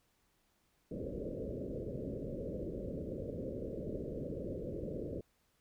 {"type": "low-pass noise", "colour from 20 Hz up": "white", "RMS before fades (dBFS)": -41, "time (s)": [0.91, 5.21], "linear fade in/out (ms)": 5, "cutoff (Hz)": 580, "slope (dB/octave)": 96, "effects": ["pink hiss -75 dBFS RMS until 5.6 s"]}